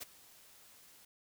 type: noise with ADSR envelope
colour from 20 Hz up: white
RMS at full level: -41 dBFS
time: 0-1.05 s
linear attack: 22 ms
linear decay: 17 ms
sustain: -19 dB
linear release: 4 ms
effects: none